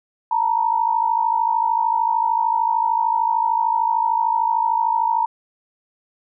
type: tone pair together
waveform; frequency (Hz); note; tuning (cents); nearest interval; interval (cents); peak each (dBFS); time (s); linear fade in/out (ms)
sine; 896.7 / 950; A5 / A#5; +33 / +33; minor second; 100; -19; 0.31-5.26; 5
effects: none